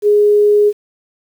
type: tone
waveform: sine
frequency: 415.3 Hz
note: G#4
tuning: in tune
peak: -7 dBFS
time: 0.02-0.73 s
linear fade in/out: 50 ms
effects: 7-bit